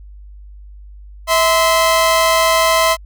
sawtooth tone pair together, 650 / 1031.8 Hz, E5 / C6, -24 / -24 cents, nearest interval minor sixth, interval 800 cents, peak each -10 dBFS, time 1.27-2.97 s, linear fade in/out 50 ms, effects added 50 Hz sine -34 dBFS peak until 3.05 s

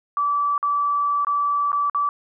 sine tone with dropouts, 1156 Hz, D6, 28 cents flat, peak -18 dBFS, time 0.17-2.09 s, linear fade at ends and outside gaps 1 ms, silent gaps 0.579-0.628 / 1.248-1.269 / 1.718-1.729 / 1.898-1.947 s, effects none

